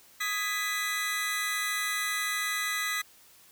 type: chord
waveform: sawtooth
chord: G# minor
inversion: second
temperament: just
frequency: 1245.9 / 1661.2 / 1993.5 Hz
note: D#6 / G#6 / B6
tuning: +2 / 0 / +16 cents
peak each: -31 / -33 / -27 dBFS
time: 0.2-3.02 s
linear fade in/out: 10 ms
effects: white hiss -57 dBFS RMS until 3.51 s